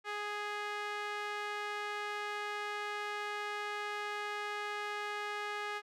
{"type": "tone with band-pass filter", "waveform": "sawtooth", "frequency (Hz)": 415.3, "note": "G#4", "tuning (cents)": 0, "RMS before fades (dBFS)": -39, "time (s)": [0.04, 5.82], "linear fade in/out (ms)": 50, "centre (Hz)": 1700, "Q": 1.1, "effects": []}